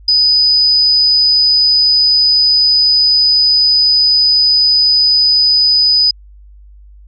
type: tone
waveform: sine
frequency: 4986 Hz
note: D#8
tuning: 3 cents sharp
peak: -7 dBFS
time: 0.08-6.11 s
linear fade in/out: 5 ms
effects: added 50 Hz sine -36 dBFS peak until 7.07 s